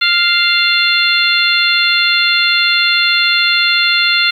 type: harmonic tone with a mistuned harmonic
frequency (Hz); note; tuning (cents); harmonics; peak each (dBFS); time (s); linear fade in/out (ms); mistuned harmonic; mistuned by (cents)
698.5; F5; 0; 2 / 3 / 4 / 5 / 6; -16 / -16 / -16 / -16 / -16; 0.01-4.31; 10; 4; -20
effects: 7-bit